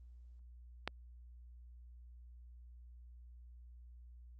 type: click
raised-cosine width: 0.3 ms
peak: -20 dBFS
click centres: 0.876 s
effects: added 60 Hz sine -53 dBFS peak until 4.39 s + Opus 32 kbps